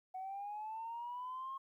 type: linear sweep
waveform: sine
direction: up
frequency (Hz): 741 to 1083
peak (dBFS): -40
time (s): 0.14-1.58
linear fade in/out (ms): 10
effects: tanh soft clip ceiling -37 dBFS + 13-bit